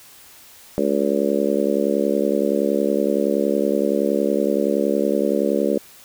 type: harmonic tone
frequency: 70.7 Hz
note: C#2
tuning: 35 cents sharp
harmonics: 3 / 4 / 5 / 6 / 7 / 8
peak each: -24 / -24 / -24 / -24 / -24 / -24 dBFS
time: 0.78-5.78 s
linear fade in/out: 0 ms
effects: white hiss -46 dBFS RMS until 6.04 s